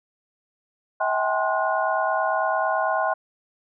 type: tone cluster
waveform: sine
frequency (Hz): 644 / 768 / 837 / 1051 / 1452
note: E5 / G5 / G#5 / C6 / F#6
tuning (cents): -41 / -36 / +13 / +7 / -33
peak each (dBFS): -25 / -26 / -30 / -26 / -28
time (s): 1-3.14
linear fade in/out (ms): 10
effects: none